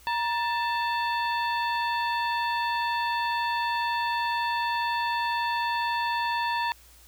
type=harmonic tone with a mistuned harmonic; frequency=884 Hz; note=A5; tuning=8 cents sharp; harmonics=1 / 2 / 3 / 4 / 5; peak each=-26 / -32 / -36 / -38 / -40 dBFS; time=0.07-6.72 s; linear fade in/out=0 ms; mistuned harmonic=1; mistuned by=+110 cents; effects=added 60 Hz sine -55 dBFS peak until 7.07 s + white hiss -55 dBFS RMS until 7.07 s